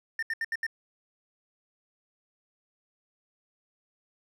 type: tone bursts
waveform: triangle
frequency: 1807 Hz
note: A6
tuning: 46 cents sharp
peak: -26 dBFS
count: 5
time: 0.19-0.666 s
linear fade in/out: 2 ms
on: 36 ms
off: 74 ms
effects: none